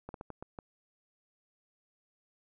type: slowing click train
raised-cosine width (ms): 1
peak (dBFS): -28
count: 6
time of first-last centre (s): 0.09-0.588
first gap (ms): 52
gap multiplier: 1.33
effects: none